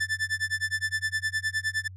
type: tone with tremolo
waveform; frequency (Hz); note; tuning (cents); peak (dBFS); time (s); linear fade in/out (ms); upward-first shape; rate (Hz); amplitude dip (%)
45% pulse; 1760; A6; 0; -23; 0-1.88; 10; sine; 9.7; 100
effects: added 93 Hz sine -41 dBFS peak until 1.96 s + low-pass 9000 Hz 12 dB/octave